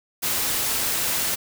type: noise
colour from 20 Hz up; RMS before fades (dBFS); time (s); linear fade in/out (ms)
white; -24; 0.22-1.36; 20
effects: none